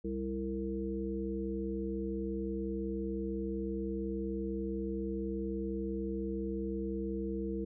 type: harmonic tone with a mistuned harmonic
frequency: 65.41 Hz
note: C2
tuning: in tune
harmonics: 1 / 3 / 5 / 7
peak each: -41 / -38 / -38 / -40 dBFS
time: 0.04-7.65 s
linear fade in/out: 10 ms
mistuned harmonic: 5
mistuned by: +26 cents
effects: none